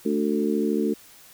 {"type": "harmonic tone with a mistuned harmonic", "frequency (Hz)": 73.42, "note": "D2", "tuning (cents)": 0, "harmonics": [3, 4, 5, 6], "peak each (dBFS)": [-25, -26, -27, -28], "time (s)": [0.05, 0.94], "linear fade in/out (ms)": 10, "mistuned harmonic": 6, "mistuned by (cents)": 17, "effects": ["white hiss -50 dBFS RMS until 1.33 s"]}